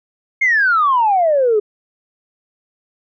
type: exponential sweep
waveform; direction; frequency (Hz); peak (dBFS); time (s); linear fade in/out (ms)
sine; down; 2174 to 406.8; -10; 0.41-1.6; 10
effects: tanh soft clip ceiling -6 dBFS